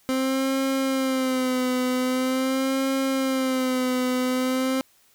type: tone with vibrato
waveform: 30% pulse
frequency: 260.5 Hz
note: C4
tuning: 7 cents flat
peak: -19 dBFS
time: 0.09-4.81 s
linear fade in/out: 0 ms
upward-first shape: sine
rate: 0.44 Hz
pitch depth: 52 cents each way
effects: white hiss -60 dBFS RMS until 5.14 s